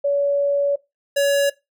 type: tone pair in turn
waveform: sine / square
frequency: 567 / 563.8 Hz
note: C#5 / C#5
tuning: +39 / +29 cents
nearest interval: unison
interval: 10 cents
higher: first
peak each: -16 dBFS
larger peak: neither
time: 0.04-0.76 / 1.16-1.5 s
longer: first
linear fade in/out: 10 ms
effects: noise-tail reverb RT60 0.2 s tail -19 dB re dry